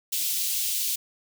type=high-pass noise; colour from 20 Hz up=white; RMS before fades=-27 dBFS; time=0.12-0.96 s; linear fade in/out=10 ms; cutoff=2900 Hz; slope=24 dB/octave; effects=none